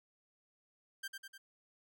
sawtooth tone with echo, 1577 Hz, G6, 10 cents sharp, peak -36 dBFS, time 1.03-1.08 s, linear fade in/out 10 ms, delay 100 ms, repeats 3, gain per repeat -4 dB, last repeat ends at 1.38 s, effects none

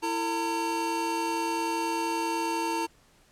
square tone cluster, 333.1 / 451.8 / 909 Hz, E4 / A4 / A#5, +18 / +46 / -44 cents, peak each -32 / -38 / -30 dBFS, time 0.02-2.87 s, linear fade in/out 20 ms, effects pink hiss -61 dBFS RMS until 3.31 s + low-pass 11000 Hz 12 dB/octave

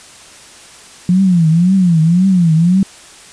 sine tone with vibrato, 174.61 Hz, F3, in tune, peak -7 dBFS, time 1.09-2.83 s, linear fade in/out 2 ms, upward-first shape triangle, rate 1.9 Hz, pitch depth 200 cents each way, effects white hiss -38 dBFS RMS until 3.32 s + resampled to 22050 Hz

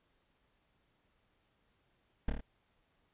brown noise with echo, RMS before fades -29 dBFS, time 2.28-2.3 s, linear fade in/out 5 ms, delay 27 ms, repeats 4, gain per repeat -3 dB, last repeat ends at 2.408 s, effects pink hiss -75 dBFS RMS until 3.13 s + resampled to 8000 Hz

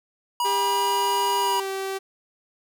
square tone, 967 Hz, B5, 37 cents flat, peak -22 dBFS, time 0.4-1.6 s, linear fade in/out 2 ms
sawtooth tone with pitch glide, 400 to 386.4 Hz, G4 to G4, +35 to -25 cents, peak -23 dBFS, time 0.44-1.99 s, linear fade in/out 20 ms, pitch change -60 cents, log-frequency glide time 1.39-1.69 s
effects none

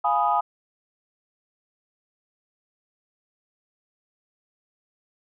sine chord, F half-diminished seventh, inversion none, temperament equal, 698.5 / 830.6 / 987.8 / 1244.5 Hz, F5 / Ab5 / Cb6 / Eb6, 0 / 0 / 0 / 0 cents, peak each -26 / -22 / -26 / -24 dBFS, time 0.04-0.41 s, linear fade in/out 10 ms, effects tanh soft clip ceiling -8 dBFS

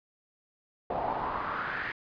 brown noise with band-pass filter sweep, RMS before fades -33 dBFS, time 0.9-1.92 s, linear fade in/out 5 ms, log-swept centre 690 to 1900 Hz, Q 4, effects resampled to 11025 Hz

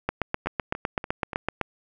two click trains, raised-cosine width 0.5 ms, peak -18 / -9 dBFS, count 4 / 13, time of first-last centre 0.46-1.332 / 0.09-1.613 s, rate 3.44 / 7.88 Hz, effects none

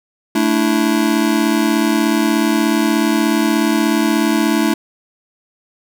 square chord, A suspended fourth, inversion none, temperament just, 220 / 293.3 / 330 Hz, A3 / D4 / E4, 0 / -2 / +2 cents, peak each -18 dBFS, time 0.35-4.74 s, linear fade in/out 5 ms, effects none

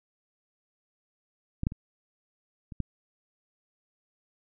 clicks, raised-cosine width 5 ms, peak -17 / -12 / -26 / -28 / -17 dBFS, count 5, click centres 1.634 / 1.669 / 1.721 / 2.722 / 2.803 s, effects none

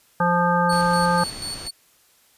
harmonic tone, 174.61 Hz, F3, in tune, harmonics 1 / 3 / 5 / 7 / 9, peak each -22 / -24 / -21 / -23 / -26 dBFS, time 0.2-1.24 s, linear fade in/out 5 ms
30% pulse tone with tremolo, 4435 Hz, C#8, in tune, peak -25 dBFS, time 0.69-1.71 s, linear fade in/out 10 ms, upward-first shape square, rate 4.1 Hz, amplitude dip 60%
pink low-pass noise, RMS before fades -38 dBFS, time 0.71-1.69 s, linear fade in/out 20 ms, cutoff 7400 Hz, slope 96 dB/octave
effects white hiss -58 dBFS RMS until 2.37 s + resampled to 32000 Hz

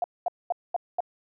sine tone bursts, 705 Hz, F5, 16 cents sharp, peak -22 dBFS, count 5, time 0.02-1.005 s, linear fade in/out 2 ms, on 21 ms, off 220 ms, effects none

